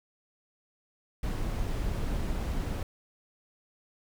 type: noise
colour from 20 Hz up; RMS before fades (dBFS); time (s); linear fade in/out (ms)
brown; -31; 1.23-2.83; 2
effects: none